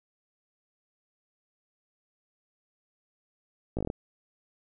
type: slowing click train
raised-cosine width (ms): 2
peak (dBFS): -18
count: 7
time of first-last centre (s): 3.77-3.901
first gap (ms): 17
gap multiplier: 1.1
effects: none